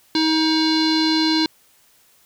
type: tone with low-pass filter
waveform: square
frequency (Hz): 316.9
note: D#4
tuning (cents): +32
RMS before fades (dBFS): -18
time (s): 0.15-1.46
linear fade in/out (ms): 2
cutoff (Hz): 4300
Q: 9.6
effects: white hiss -56 dBFS RMS until 2.25 s